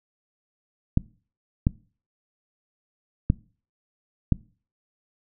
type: clicks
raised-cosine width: 5 ms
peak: -6 dBFS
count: 4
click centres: 0.974 / 1.669 / 3.301 / 4.323 s
effects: noise-tail reverb RT60 0.4 s tail -22 dB re dry